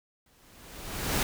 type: noise with exponential growth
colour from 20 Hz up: pink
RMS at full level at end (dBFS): -25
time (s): 0.26-1.23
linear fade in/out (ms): 2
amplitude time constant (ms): 210
effects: none